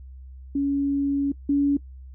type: tone pair in turn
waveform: sine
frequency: 280.3 / 283.4 Hz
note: C#4 / C#4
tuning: +19 / +38 cents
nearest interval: unison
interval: 19 cents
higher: second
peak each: -20 / -17 dBFS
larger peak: second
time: 0.55-1.32 / 1.49-1.77 s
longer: first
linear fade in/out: 5 ms
effects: noise-tail reverb RT60 0.1 s tail -21 dB re dry + added 65 Hz sine -39 dBFS peak until 2.14 s